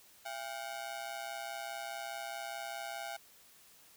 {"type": "ring-modulated tone", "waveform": "sawtooth", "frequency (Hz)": 740, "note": "F#5", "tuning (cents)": 0, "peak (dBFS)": -33, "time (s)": [0.25, 3.17], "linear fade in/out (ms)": 10, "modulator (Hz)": 62.4, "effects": ["white hiss -61 dBFS RMS until 3.96 s"]}